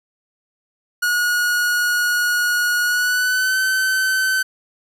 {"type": "tone with pitch glide", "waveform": "45% pulse", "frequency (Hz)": [1449, 1530.7], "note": ["F#6", "G6"], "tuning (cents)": [-37, -42], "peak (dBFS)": -16, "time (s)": [1.02, 4.43], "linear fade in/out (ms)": 10, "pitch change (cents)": 95, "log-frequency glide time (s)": [2.84, 3.58], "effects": []}